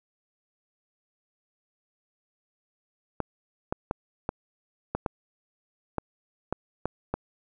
clicks, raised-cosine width 1 ms, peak -13 dBFS, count 10, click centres 3.203 / 3.725 / 3.911 / 4.291 / 4.95 / 5.062 / 5.983 / 6.526 / 6.856 / 7.14 s, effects none

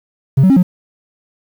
triangle tone with pitch steps, 135 / 188.2 / 270.6 / 180.5 Hz, C#3 / F#3 / C#4 / F#3, -45 / +30 / -42 / -43 cents, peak -3 dBFS, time 0.37-0.63 s, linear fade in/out 10 ms, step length 65 ms, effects tanh soft clip ceiling -1 dBFS + 7-bit

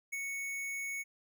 square tone with ADSR envelope, 2217 Hz, C#7, in tune, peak -35 dBFS, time 0.12-1.04 s, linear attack 14 ms, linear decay 23 ms, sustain -2 dB, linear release 29 ms, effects none

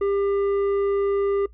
sine tone with tanh clipping, 398.9 Hz, G4, 30 cents sharp, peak -21 dBFS, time 0.01-1.46 s, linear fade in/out 5 ms, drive 8 dB, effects noise-tail reverb RT60 0.1 s tail -19 dB re dry + added 56 Hz sine -45 dBFS peak until 1.53 s

